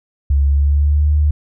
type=tone with pitch glide; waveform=sine; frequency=70 to 74.59 Hz; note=C#2 to D2; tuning=+18 to +27 cents; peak=-10 dBFS; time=0.3-1.31 s; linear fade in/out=5 ms; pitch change=+109 cents; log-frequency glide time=0.46-1.08 s; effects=none